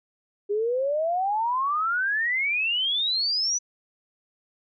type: exponential sweep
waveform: sine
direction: up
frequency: 400 to 6040 Hz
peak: -22 dBFS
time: 0.49-3.59 s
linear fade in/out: 20 ms
effects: none